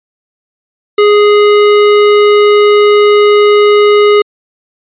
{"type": "tone", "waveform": "square", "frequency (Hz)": 415.3, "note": "G#4", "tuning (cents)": 0, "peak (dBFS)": -4, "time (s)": [0.98, 4.22], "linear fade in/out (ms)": 5, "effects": ["resampled to 8000 Hz"]}